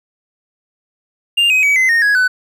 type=tone with pitch steps; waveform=triangle; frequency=2800 / 2524 / 2274 / 2050 / 1847.3 / 1664.9 / 1500.5 Hz; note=F7 / D#7 / C#7 / C7 / A#6 / G#6 / F#6; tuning=+4 / +24 / +44 / -36 / -16 / +4 / +24 cents; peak=-8 dBFS; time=1.37-2.28 s; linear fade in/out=10 ms; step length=130 ms; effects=none